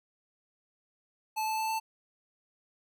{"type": "tone with pitch steps", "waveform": "square", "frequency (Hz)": [870, 875, 880.1, 885.2], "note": ["A5", "A5", "A5", "A5"], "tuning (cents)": [-20, -10, 0, 10], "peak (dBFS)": -30, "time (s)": [1.36, 1.8], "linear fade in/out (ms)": 20, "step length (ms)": 110, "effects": []}